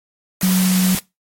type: tone in noise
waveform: sine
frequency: 185 Hz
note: F#3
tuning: in tune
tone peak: -12 dBFS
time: 0.43-0.95 s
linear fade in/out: 2 ms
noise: white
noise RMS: -22 dBFS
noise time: 0.41-0.99 s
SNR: +7 dB
effects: noise-tail reverb RT60 0.2 s tail -20 dB re dry + MP3 64 kbps